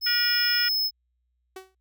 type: tone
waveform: square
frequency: 5190 Hz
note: E8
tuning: 28 cents flat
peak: -23 dBFS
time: 0.01-0.91 s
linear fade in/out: 50 ms
type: harmonic tone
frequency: 480 Hz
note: B4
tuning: 49 cents flat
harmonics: 3 / 4 / 5 / 6 / 7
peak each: -28 / -30 / -32 / -34 / -35 dBFS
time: 0.06-0.69 s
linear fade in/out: 10 ms
type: tone with exponential decay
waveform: sawtooth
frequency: 377.8 Hz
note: F#4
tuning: 36 cents sharp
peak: -31 dBFS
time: 1.56-1.75 s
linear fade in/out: 5 ms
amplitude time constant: 41 ms
effects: added 61 Hz sine -70 dBFS peak until 1.8 s